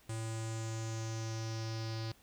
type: tone with low-pass filter sweep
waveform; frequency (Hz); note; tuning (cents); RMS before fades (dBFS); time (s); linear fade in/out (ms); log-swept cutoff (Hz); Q
square; 112.1; A2; +33; -39; 0.09-2.12; 5; 8500 to 4700; 4.8
effects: pink hiss -64 dBFS RMS until 2.22 s